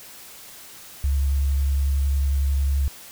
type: tone with vibrato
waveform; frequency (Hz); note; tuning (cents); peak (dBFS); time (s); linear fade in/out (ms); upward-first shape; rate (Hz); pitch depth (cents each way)
sine; 69.3; C#2; 0; -18; 1.04-2.88; 0; sine; 11; 20
effects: white hiss -43 dBFS RMS until 3.11 s